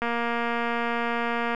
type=click train; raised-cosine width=0.5 ms; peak=-13 dBFS; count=360; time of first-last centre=0.02-1.548 s; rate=235 Hz; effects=none